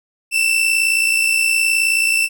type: tone pair together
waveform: 40% pulse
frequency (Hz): 2653 / 2712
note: E7 / E7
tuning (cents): +10 / +49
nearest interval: unison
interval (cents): 39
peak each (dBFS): -14 / -18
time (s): 0.31-2.29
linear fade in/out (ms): 50
effects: none